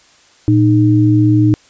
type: tone pair together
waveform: sine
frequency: 115.1 / 307.3 Hz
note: A#2 / D#4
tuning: -22 / -21 cents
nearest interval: octave + perfect fourth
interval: 1701 cents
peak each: -10 dBFS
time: 0.48-1.54 s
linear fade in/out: 0 ms
effects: white hiss -48 dBFS RMS until 1.69 s + resampled to 16000 Hz